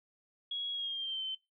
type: tone with pitch glide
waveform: sine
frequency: 3322 to 3082 Hz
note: G#7 to G7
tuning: 0 to -30 cents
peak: -34 dBFS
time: 0.51-1.35 s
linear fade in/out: 5 ms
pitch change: -130 cents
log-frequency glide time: 0.72-1.24 s
effects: noise-tail reverb RT60 0.2 s tail -20 dB re dry